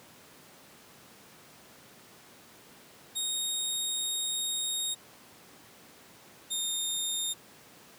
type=tone pair in turn; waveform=20% pulse; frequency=3729 / 3667 Hz; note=A#7 / A#7; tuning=0 / -29 cents; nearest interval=unison; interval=29 cents; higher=first; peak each=-24 dBFS; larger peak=neither; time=3.15-4.95 / 6.5-7.34 s; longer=first; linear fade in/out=20 ms; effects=pink hiss -54 dBFS RMS until 7.98 s + high-pass 150 Hz 12 dB/octave